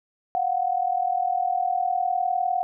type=tone pair together; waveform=sine; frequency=711 / 750.8 Hz; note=F5 / F#5; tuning=+31 / +25 cents; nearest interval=minor second; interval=94 cents; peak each=-24 dBFS; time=0.35-2.63 s; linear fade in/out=0 ms; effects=none